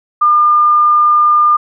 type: tone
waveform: sine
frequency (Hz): 1205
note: D6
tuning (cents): +44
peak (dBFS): -6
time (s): 0.21-1.57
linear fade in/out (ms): 10
effects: none